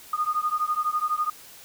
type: beating tone pair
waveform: sine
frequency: 1222 / 1234 Hz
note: D#6 / D#6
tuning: -32 / -15 cents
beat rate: 12 Hz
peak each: -26 / -26 dBFS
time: 0.13-1.3 s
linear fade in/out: 5 ms
effects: white hiss -47 dBFS RMS until 1.64 s